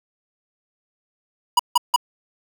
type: tone bursts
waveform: square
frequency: 972 Hz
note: B5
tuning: 28 cents flat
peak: -12 dBFS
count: 3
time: 1.57-1.962 s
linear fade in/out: 5 ms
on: 24 ms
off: 160 ms
effects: none